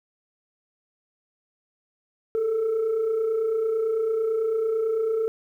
sine tone pair together, 417.6 / 446.6 Hz, G#4 / A4, +10 / +26 cents, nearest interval minor second, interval 116 cents, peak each -30 / -20 dBFS, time 2.35-5.28 s, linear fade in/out 0 ms, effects tanh soft clip ceiling -19 dBFS + 10-bit

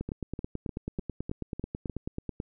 two click trains, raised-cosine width 3 ms, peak -22 / -20 dBFS, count 7 / 23, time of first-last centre 0.09-1.897 / 0.01-2.401 s, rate 3.32 / 9.2 Hz, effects none

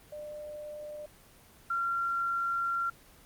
sine tone pair in turn, 599 / 1374.6 Hz, D5 / F6, +34 / -28 cents, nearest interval octave + major second, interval 1438 cents, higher second, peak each -39 / -28 dBFS, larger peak second, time 0.12-1.06 / 1.7-2.9 s, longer second, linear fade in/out 5 ms, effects pink hiss -57 dBFS RMS until 3.25 s + Opus 24 kbps

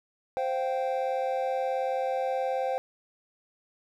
triangle chord, C suspended fourth, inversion none, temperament equal with one note detuned, 523.3 / 698.5 / 777.2 Hz, C5 / F5 / G5, 0 / 0 / -15 cents, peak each -27 / -33 / -29 dBFS, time 0.37-2.78 s, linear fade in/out 0 ms, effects none

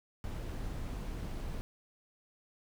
brown noise, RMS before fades -39 dBFS, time 0.24-1.61 s, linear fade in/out 0 ms, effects none

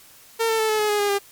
sawtooth tone with pitch steps, 454.8 / 446.7 / 438.8 / 431 / 423.4 / 415.9 / 408.5 / 401.2 Hz, A#4 / A4 / A4 / A4 / G#4 / G#4 / G#4 / G4, -43 / +26 / -5 / -36 / +33 / +2 / -29 / +40 cents, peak -15 dBFS, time 0.39-1.19 s, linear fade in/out 20 ms, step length 100 ms, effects white hiss -49 dBFS RMS until 1.31 s + MP3 96 kbps

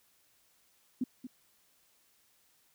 sine tone with echo, 253 Hz, B3, 42 cents sharp, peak -28 dBFS, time 1.01-1.04 s, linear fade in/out 5 ms, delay 230 ms, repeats 1, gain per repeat -11 dB, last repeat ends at 1.27 s, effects white hiss -69 dBFS RMS until 2.74 s

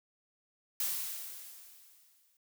blue noise with exponential decay, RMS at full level -32 dBFS, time 0.8-2.37 s, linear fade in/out 2 ms, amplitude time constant 340 ms, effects none

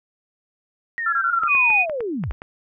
sine linear sweep, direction down, 1893 to 39.9 Hz, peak -23 dBFS, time 0.98-2.32 s, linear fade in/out 0 ms
sine tone bursts, 1369 Hz, F6, 35 cents flat, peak -18 dBFS, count 5, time 1.06-1.483 s, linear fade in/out 5 ms, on 67 ms, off 22 ms
clicks, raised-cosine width 0.5 ms, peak -19 dBFS, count 8, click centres 1.435 / 1.551 / 1.703 / 1.897 / 2.006 / 2.238 / 2.31 / 2.419 s
sine tone, 2481 Hz, D#7, 6 cents flat, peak -14 dBFS, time 1.47-1.86 s, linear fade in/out 50 ms
effects none

